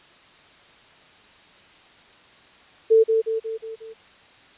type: tone with echo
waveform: sine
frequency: 446.2 Hz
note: A4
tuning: 24 cents sharp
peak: -11 dBFS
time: 2.9-3.04 s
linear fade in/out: 20 ms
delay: 180 ms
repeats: 5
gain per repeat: -5 dB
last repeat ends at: 3.94 s
effects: white hiss -51 dBFS RMS until 4.57 s + resampled to 8000 Hz